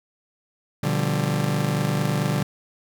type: chord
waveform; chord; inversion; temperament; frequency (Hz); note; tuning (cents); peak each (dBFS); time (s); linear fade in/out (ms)
40% pulse; G dominant seventh; first; just; 122.5 / 147 / 176.4 / 196; B2 / D3 / F3 / G3; -14 / +2 / +18 / 0; -27 / -23 / -29 / -27; 0.83-2.43; 5
effects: none